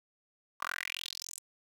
10% pulse tone with high-pass filter sweep, 43.63 Hz, F1, 1 cent flat, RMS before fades -40 dBFS, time 0.6-1.4 s, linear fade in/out 20 ms, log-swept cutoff 1100 to 8500 Hz, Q 5.1, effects 10-bit

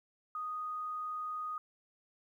sine tone, 1242 Hz, D#6, 3 cents flat, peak -36 dBFS, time 0.35-1.58 s, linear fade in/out 2 ms, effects 12-bit

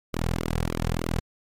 sawtooth tone with flanger, 41.2 Hz, E1, in tune, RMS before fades -27 dBFS, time 0.13-1.2 s, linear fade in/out 10 ms, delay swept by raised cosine 1.1 to 3.4 ms, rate 3.3 Hz, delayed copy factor -0.95, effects MP3 96 kbps

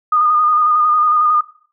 sine tone with vibrato, 1226 Hz, D#6, 26 cents flat, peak -10 dBFS, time 0.12-1.41 s, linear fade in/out 5 ms, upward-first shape square, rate 11 Hz, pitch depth 26 cents each way, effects noise-tail reverb RT60 0.5 s tail -21 dB re dry

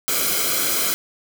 white noise with comb filter, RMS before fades -21 dBFS, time 0.08-0.94 s, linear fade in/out 0 ms, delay 1.1 ms, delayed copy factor -0.75, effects none

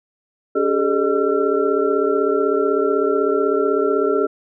sine tone cluster, 282.5 / 395.6 / 431.6 / 608 / 1354 Hz, C#4 / G4 / A4 / D#5 / E6, +33 / +16 / -33 / -40 / +46 cents, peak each -24 / -19 / -19 / -25 / -25 dBFS, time 0.55-4.27 s, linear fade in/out 10 ms, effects none

